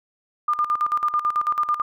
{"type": "tone with tremolo", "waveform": "sine", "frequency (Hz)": 1205, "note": "D6", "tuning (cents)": 44, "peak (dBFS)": -17, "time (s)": [0.48, 1.82], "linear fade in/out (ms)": 5, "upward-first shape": "square", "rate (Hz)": 9.1, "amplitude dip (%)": 75, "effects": []}